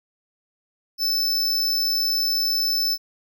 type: tone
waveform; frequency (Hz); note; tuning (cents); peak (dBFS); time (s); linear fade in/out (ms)
square; 5274; E8; 0; -20; 0.98-2.98; 50
effects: none